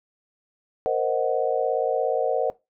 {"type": "chord", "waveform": "sine", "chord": "C half-diminished seventh", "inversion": "third", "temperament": "equal", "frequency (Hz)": [466.2, 523.3, 622.3, 740], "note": ["Bb4", "C5", "Eb5", "Gb5"], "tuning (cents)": [0, 0, 0, 0], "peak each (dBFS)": [-25, -26, -27, -27], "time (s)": [0.86, 2.5], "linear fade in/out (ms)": 0, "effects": ["noise-tail reverb RT60 0.2 s tail -19 dB re dry"]}